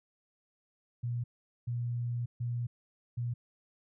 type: tone bursts at uneven times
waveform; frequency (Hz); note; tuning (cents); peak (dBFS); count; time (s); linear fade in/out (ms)
sine; 120; B2; -49; -31; 4; 1.03-1.24 / 1.67-2.26 / 2.4-2.67 / 3.17-3.34; 10
effects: none